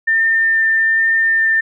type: tone with vibrato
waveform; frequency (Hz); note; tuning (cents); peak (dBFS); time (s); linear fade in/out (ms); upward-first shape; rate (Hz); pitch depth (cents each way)
sine; 1800; A6; +39; -11; 0.07-1.61; 10; triangle; 1.2; 8
effects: none